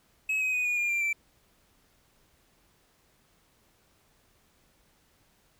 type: tone with pitch steps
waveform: triangle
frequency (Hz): 2566 / 2526 / 2487 / 2449 / 2411 / 2374 / 2337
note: E7 / D#7 / D#7 / D#7 / D7 / D7 / D7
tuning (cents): -47 / +26 / -1 / -28 / +45 / +18 / -9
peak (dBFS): -24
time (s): 0.29-1.13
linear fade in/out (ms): 5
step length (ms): 120
effects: pink hiss -66 dBFS RMS until 5.59 s